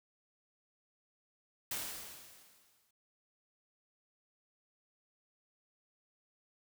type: noise with exponential decay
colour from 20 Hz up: white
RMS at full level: -37 dBFS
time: 1.71-2.91 s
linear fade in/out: 5 ms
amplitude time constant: 260 ms
effects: none